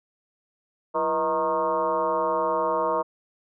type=tone with frequency modulation; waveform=sine; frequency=784 Hz; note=G5; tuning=in tune; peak=-21 dBFS; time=0.94-3.03 s; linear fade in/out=20 ms; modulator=150 Hz; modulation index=2.5; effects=none